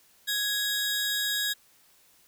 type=tone pair together; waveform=sawtooth; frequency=1661.2 / 3781 Hz; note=G#6 / A#7; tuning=0 / +24 cents; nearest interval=octave + major second; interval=1424 cents; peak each=-26 dBFS; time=0.27-1.54 s; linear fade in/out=20 ms; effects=white hiss -61 dBFS RMS until 2.27 s